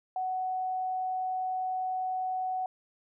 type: tone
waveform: sine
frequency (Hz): 745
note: F#5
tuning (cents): +12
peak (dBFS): -29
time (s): 0.16-2.66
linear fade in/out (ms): 2
effects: none